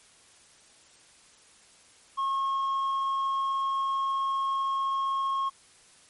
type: tone with tanh clipping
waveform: sine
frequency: 1085 Hz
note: C#6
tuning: 37 cents flat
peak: -26 dBFS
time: 2.17-5.5 s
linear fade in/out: 20 ms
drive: 3 dB
effects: white hiss -57 dBFS RMS until 6.09 s + MP3 48 kbps